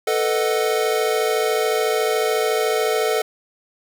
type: chord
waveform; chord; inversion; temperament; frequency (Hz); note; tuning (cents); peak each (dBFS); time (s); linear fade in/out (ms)
square; B dominant seventh; third; equal; 440 / 493.9 / 622.3 / 740; A4 / B4 / D#5 / F#5; 0 / 0 / 0 / 0; -21 / -26 / -26 / -27; 0.07-3.22; 5
effects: none